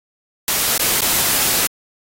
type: noise with dropouts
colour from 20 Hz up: white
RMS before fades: -17 dBFS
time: 0.48-1.67 s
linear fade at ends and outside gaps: 1 ms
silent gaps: 0.779-0.795 / 1.008-1.018 s
effects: AAC 48 kbps